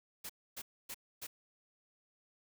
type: noise bursts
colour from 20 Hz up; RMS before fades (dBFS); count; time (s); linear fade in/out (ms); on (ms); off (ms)
white; -44; 4; 0.24-1.27; 10; 55; 270
effects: none